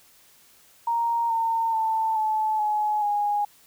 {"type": "tone with pitch steps", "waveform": "sine", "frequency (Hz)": [932, 909.7, 887.9, 866.6, 845.8, 825.5], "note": ["A#5", "A#5", "A5", "A5", "G#5", "G#5"], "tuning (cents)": [-1, -43, 15, -27, 31, -11], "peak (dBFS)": -21, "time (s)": [0.87, 3.45], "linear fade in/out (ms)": 5, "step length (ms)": 430, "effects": ["white hiss -56 dBFS RMS until 3.66 s"]}